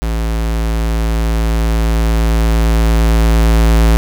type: tone with level ramp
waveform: square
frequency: 55.7 Hz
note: A1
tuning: 22 cents sharp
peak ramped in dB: -15 to -7 dBFS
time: 0.02-3.97 s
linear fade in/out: 0 ms
effects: none